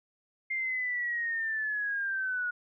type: linear sweep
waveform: sine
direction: down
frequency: 2113 to 1446 Hz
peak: -29 dBFS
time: 0.5-2.51 s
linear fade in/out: 10 ms
effects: none